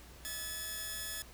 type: tone pair together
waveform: 5% pulse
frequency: 643 / 1718.1 Hz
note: E5 / A6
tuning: -43 / -42 cents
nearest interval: octave + perfect fourth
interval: 1701 cents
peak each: -39 / -28 dBFS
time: 0.25-1.22 s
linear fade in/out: 0 ms
effects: added 60 Hz sine -54 dBFS peak until 1.33 s + pink hiss -56 dBFS RMS until 1.33 s